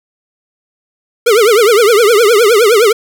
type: tone with vibrato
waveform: square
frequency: 440 Hz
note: A4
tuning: in tune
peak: -6 dBFS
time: 1.26-2.93 s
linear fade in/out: 10 ms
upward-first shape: triangle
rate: 9.7 Hz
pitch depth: 220 cents each way
effects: none